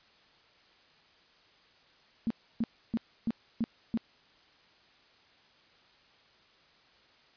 sine tone bursts, 228.1 Hz, A#3, 37 cents flat, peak -26 dBFS, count 6, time 2.27-3.974 s, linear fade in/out 0 ms, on 34 ms, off 300 ms, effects white hiss -62 dBFS RMS until 7.36 s + resampled to 11025 Hz

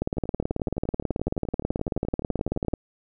two click trains, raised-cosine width 2 ms, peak -22 / -11 dBFS, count 31 / 51, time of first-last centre 0.17-2.734 / 0.02-2.737 s, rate 11.7 / 18.4 Hz, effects none

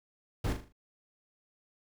brown noise with echo, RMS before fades -30 dBFS, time 0.44-0.53 s, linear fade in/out 5 ms, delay 39 ms, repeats 5, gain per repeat -7 dB, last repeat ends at 0.725 s, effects none

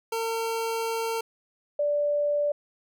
25% pulse / sine tone pair in turn, 454.2 / 584.7 Hz, A#4 / D5, -45 / -8 cents, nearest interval major third, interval 437 cents, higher second, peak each -23 / -22 dBFS, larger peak second, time 0.12-1.21 / 1.79-2.52 s, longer first, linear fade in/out 5 ms, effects none

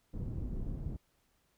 pink low-pass noise, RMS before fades -38 dBFS, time 0.13-0.97 s, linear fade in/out 10 ms, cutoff 200 Hz, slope 12 dB/octave, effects pink hiss -74 dBFS RMS until 1.57 s

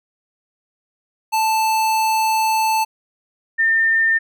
square / sine tone pair in turn, 880 / 1806.3 Hz, A5 / A6, 0 / +45 cents, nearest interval octave, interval 1245 cents, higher second, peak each -16 / -13 dBFS, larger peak second, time 1.32-2.85 / 3.58-4.19 s, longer first, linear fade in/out 20 ms, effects none

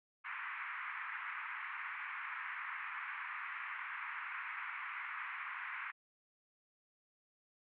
white band-pass noise, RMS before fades -44 dBFS, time 0.24-5.92 s, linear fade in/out 20 ms, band 1000 to 2300 Hz, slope 48 dB/octave, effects none

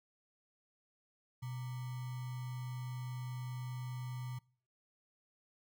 sine tone with sample-and-hold, 125.2 Hz, B2, 24 cents sharp, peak -39 dBFS, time 1.42-4.39 s, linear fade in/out 10 ms, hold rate 1050 Hz, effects noise-tail reverb RT60 0.5 s tail -25 dB re dry

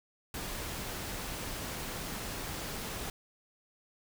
pink noise, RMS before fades -39 dBFS, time 0.34-3.1 s, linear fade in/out 2 ms, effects none

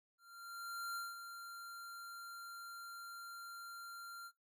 square tone with ADSR envelope, 1383 Hz, F6, 17 cents flat, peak -40 dBFS, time 0.18-4.32 s, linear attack 780 ms, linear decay 190 ms, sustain -8 dB, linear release 58 ms, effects noise-tail reverb RT60 0.2 s tail -20 dB re dry

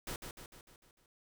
pink noise with echo, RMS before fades -41 dBFS, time 0.07-0.16 s, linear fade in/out 2 ms, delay 150 ms, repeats 6, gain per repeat -5 dB, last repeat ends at 1.06 s, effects none

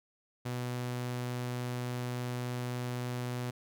sawtooth tone, 123.47 Hz, B2, in tune, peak -30 dBFS, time 0.45-3.51 s, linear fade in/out 10 ms, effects none

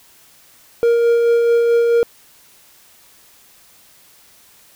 triangle tone with tremolo, 468.7 Hz, A#4, 9 cents sharp, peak -8 dBFS, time 0.83-2.03 s, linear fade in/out 0 ms, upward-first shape sine, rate 4.6 Hz, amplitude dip 25%, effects white hiss -49 dBFS RMS until 4.75 s

